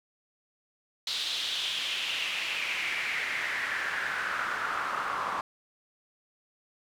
pink noise with band-pass filter sweep, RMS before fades -32 dBFS, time 1.07-5.41 s, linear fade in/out 2 ms, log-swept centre 3900 to 1100 Hz, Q 3.9, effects none

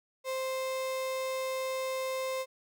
35% pulse tone, 523.3 Hz, C5, in tune, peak -30 dBFS, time 0.24-2.46 s, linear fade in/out 50 ms, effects none

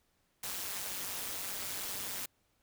white noise with amplitude modulation, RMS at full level -36 dBFS, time 0.43-2.26 s, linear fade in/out 5 ms, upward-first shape sine, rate 193 Hz, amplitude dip 75%, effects pink hiss -75 dBFS RMS until 2.62 s

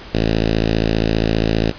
5% pulse tone with notch filter, 55 Hz, A1, in tune, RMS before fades -17 dBFS, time 0.13-1.72 s, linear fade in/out 20 ms, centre 1100 Hz, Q 0.52, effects pink hiss -36 dBFS RMS until 1.78 s + resampled to 11025 Hz

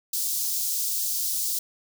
white high-pass noise, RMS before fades -27 dBFS, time 0.13-1.59 s, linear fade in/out 5 ms, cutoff 4500 Hz, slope 24 dB/octave, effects none

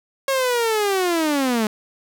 sawtooth linear sweep, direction down, 548 to 208.8 Hz, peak -14 dBFS, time 0.28-1.67 s, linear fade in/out 2 ms, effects none

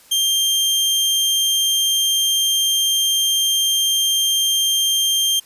sawtooth tone, 3178 Hz, G7, 23 cents sharp, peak -12 dBFS, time 0.11-5.4 s, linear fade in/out 10 ms, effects white hiss -49 dBFS RMS until 5.45 s + resampled to 32000 Hz

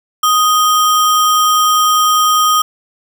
sine tone with sample-and-hold, 1245 Hz, D#6, 1 cent sharp, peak -8 dBFS, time 0.23-2.62 s, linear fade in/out 5 ms, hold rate 4410 Hz, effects none

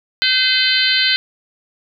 harmonic tone, 513 Hz, C5, 34 cents flat, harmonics 3 / 4 / 5 / 6 / 7 / 8 / 9, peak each -20 / -21 / -24 / -18 / -23 / -18 / -23 dBFS, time 0.22-1.16 s, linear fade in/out 0 ms, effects none

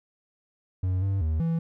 triangle tone with pitch steps, 92.4 / 97.6 / 78.8 / 165.1 Hz, F#2 / G2 / D#2 / E3, -2 / -7 / +23 / +3 cents, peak -21 dBFS, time 0.83-1.59 s, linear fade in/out 5 ms, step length 190 ms, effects none

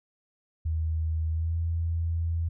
sine tone with pitch glide, 79.9 to 83.15 Hz, D#2 to E2, +47 to +16 cents, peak -25 dBFS, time 0.65-2.49 s, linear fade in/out 10 ms, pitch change +69 cents, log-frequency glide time 1.31-1.56 s, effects none

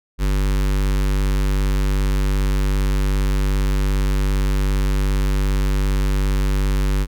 square tone with notch filter, 48.71 Hz, G1, 10 cents flat, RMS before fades -18 dBFS, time 0.18-7.07 s, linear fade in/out 50 ms, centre 680 Hz, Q 1.7, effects none

